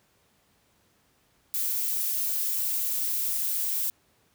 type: noise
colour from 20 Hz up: violet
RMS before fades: -28 dBFS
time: 1.54-3.9 s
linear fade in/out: 0 ms
effects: pink hiss -66 dBFS RMS until 4.34 s + high-pass 60 Hz 12 dB/octave